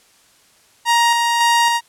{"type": "tone with tremolo", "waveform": "sawtooth", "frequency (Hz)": 939, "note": "A#5", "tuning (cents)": 12, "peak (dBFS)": -8, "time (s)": [0.85, 1.81], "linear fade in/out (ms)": 50, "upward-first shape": "square", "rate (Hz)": 1.8, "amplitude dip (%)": 30, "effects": ["white hiss -53 dBFS RMS until 1.88 s", "low-pass 10000 Hz 12 dB/octave"]}